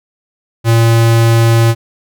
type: tone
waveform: square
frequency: 115 Hz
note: A#2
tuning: 23 cents flat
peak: -7 dBFS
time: 0.64-1.75 s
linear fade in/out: 50 ms
effects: none